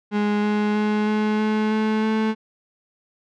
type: tone with pitch steps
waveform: 35% pulse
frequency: 207.7 / 209.5 / 211.3 / 213.2 / 215 / 216.9 / 218.8 Hz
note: G#3 / G#3 / G#3 / G#3 / A3 / A3 / A3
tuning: 0 / +15 / +30 / +46 / -40 / -25 / -9 cents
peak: -17 dBFS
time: 0.11-2.35 s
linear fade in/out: 50 ms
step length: 320 ms
effects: low-pass 3000 Hz 12 dB/octave